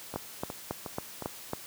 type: two click trains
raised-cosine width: 1 ms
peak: -17 / -22 dBFS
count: 6 / 4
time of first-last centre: 0.16-1.534 / 0.14-1.223 s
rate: 3.64 / 2.77 Hz
effects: white hiss -46 dBFS RMS until 1.66 s + high-pass 80 Hz 12 dB/octave